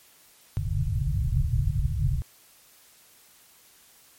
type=low-pass noise; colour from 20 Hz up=white; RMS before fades=-25 dBFS; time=0.57-2.22 s; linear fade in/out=0 ms; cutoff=150 Hz; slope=96 dB/octave; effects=white hiss -56 dBFS RMS until 4.18 s + MP3 64 kbps